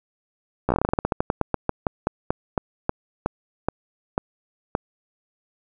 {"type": "slowing click train", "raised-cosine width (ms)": 1, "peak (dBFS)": -6, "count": 27, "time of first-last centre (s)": [0.69, 4.751], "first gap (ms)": 14, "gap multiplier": 1.16, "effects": []}